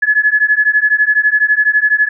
sine beating tone pair, 1700 / 1712 Hz, G#6 / A6, +40 / -48 cents, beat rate 12 Hz, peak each -12 dBFS, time 0.02-2.09 s, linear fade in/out 10 ms, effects none

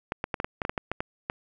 clicks, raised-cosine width 0.5 ms, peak -13 dBFS, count 12, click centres 0.121 / 0.241 / 0.342 / 0.401 / 0.445 / 0.618 / 0.651 / 0.695 / 0.778 / 0.916 / 1.005 / 1.299 s, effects none

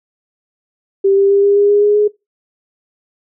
sine tone with pitch steps, 392 / 395.6 / 399.3 / 403 / 406.8 / 410.5 / 414.4 / 418.2 Hz, G4 / G4 / G4 / G4 / G#4 / G#4 / G#4 / G#4, 0 / +16 / +32 / +48 / -36 / -20 / -4 / +12 cents, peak -8 dBFS, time 1.04-2.08 s, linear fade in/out 10 ms, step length 130 ms, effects noise-tail reverb RT60 0.2 s tail -21 dB re dry

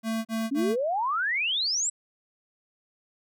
square tone bursts, 223.9 Hz, A3, 30 cents sharp, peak -27 dBFS, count 3, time 0.03-0.762 s, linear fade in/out 50 ms, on 220 ms, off 36 ms
sine exponential sweep, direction up, 262.2 to 8030 Hz, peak -24 dBFS, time 0.51-1.9 s, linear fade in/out 10 ms
effects none

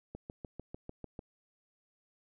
click train, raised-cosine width 2 ms, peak -29 dBFS, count 8, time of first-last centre 0.15-1.192 s, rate 6.72 Hz, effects none

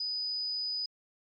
sine tone, 4978 Hz, D#8, in tune, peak -31 dBFS, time 0-0.86 s, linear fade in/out 5 ms, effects MP3 48 kbps

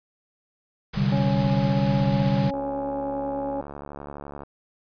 pink band-stop noise, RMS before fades -34 dBFS, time 0.93-2.51 s, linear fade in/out 10 ms, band 220 to 320 Hz, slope 96 dB/octave
sine chord, C suspended second, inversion none, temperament equal, 130.81 / 146.83 / 196 Hz, C3 / D3 / G3, 0 / 0 / 0 cents, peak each -24 / -25 / -23 dBFS, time 0.96-2.51 s, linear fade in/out 20 ms
harmonic tone, 277.2 Hz, C#4, in tune, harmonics 1 / 2 / 3, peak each -31 / -29 / -32 dBFS, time 1.12-3.61 s, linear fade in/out 2 ms
click train, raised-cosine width 1 ms, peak -23 dBFS, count 137, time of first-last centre 2.54-4.434 s, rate 71.8 Hz
effects resampled to 11025 Hz

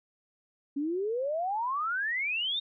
sine exponential sweep, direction up, 273.5 to 3746 Hz, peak -28 dBFS, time 0.76-2.6 s, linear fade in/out 10 ms, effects none

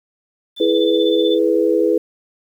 sine tone with tremolo, 3520 Hz, A7, in tune, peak -21 dBFS, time 0.56-1.39 s, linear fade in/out 50 ms, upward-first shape sine, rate 16 Hz, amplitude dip 70%
sine chord, E major, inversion none, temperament equal with one note detuned, 329.6 / 421.8 / 493.9 Hz, E4 / G#4 / B4, 0 / +27 / 0 cents, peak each -17 dBFS, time 0.6-1.98 s, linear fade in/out 5 ms
effects 8-bit

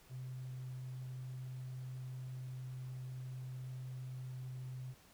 triangle tone, 128.2 Hz, C3, 35 cents flat, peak -39 dBFS, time 0.09-4.95 s, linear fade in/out 50 ms, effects tanh soft clip ceiling -40 dBFS + pink hiss -64 dBFS RMS until 5.13 s

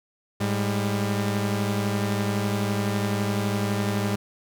sawtooth tone pair together, 105.95 / 200 Hz, G#2 / G3, +35 / +35 cents, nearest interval major seventh, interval 1100 cents, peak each -22 dBFS, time 0.4-4.16 s, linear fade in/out 10 ms, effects none

